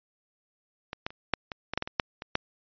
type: clicks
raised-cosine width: 0.3 ms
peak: -19 / -15 / -29 / -7 / -19 / -15 / -10 / -14 / -20 / -6 / -21 / -8 dBFS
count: 12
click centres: 0.931 / 1.065 / 1.105 / 1.337 / 1.518 / 1.736 / 1.776 / 1.824 / 1.875 / 1.998 / 2.221 / 2.354 s
effects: resampled to 11025 Hz